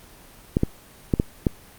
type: clicks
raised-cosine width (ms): 3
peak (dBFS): -5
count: 5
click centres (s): 0.569 / 0.634 / 1.138 / 1.199 / 1.468
effects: pink hiss -48 dBFS RMS until 1.78 s + Opus 24 kbps